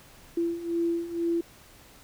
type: beating tone pair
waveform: sine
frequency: 336.8 / 338.9 Hz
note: E4 / E4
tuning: +37 / +48 cents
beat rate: 2.1 Hz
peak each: -31 / -27 dBFS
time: 0.37-1.41 s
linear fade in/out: 5 ms
effects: pink hiss -53 dBFS RMS until 2.03 s